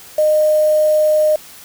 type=tone with quantisation; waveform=sine; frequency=613 Hz; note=D#5; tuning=26 cents flat; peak=-10 dBFS; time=0.18-1.36 s; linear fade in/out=5 ms; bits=5; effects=white hiss -39 dBFS RMS until 1.64 s